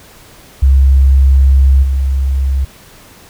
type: tone with level steps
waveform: sine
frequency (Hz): 67.3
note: C2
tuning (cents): +49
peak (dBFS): -4 / -10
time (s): 0.62-2.65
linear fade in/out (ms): 10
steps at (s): 1.82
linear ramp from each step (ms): 20
effects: pink hiss -40 dBFS RMS until 3.29 s